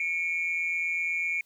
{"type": "tone pair together", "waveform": "sine", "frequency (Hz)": [2216, 2384], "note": ["C#7", "D7"], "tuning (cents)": [-1, 25], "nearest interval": "minor second", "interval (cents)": 126, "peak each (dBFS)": -28, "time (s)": [0, 1.41], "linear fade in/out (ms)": 2, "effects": ["tanh soft clip ceiling -21 dBFS", "white hiss -67 dBFS RMS until 1.45 s"]}